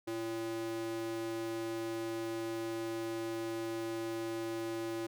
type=tone with high-pass filter; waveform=square; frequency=113.3 Hz; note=A#2; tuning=49 cents flat; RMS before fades=-38 dBFS; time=0.07-5.07 s; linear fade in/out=10 ms; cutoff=310 Hz; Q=2.3; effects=none